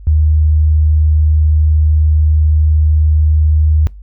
sine tone, 77 Hz, D#2, 17 cents flat, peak -7 dBFS, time 0.07-3.87 s, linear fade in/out 0 ms, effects noise-tail reverb RT60 0.2 s tail -23 dB re dry + added 50 Hz sine -30 dBFS peak until 4.02 s

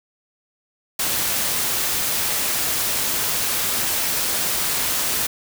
white noise, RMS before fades -22 dBFS, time 0.99-5.27 s, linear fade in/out 5 ms, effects none

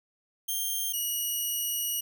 5% pulse tone pair in turn, 3182 / 2905 Hz, G7 / F#7, +25 / -32 cents, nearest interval major second, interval 157 cents, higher first, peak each -20 dBFS, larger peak neither, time 0.48-0.93 / 0.93-2.01 s, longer second, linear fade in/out 10 ms, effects none

